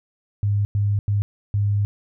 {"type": "tone bursts at uneven times", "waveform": "sine", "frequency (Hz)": 102.1, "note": "G#2", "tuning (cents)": -29, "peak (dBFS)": -17, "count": 4, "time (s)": [[0.43, 0.65], [0.75, 0.99], [1.08, 1.22], [1.54, 1.85]], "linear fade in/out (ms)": 0, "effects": []}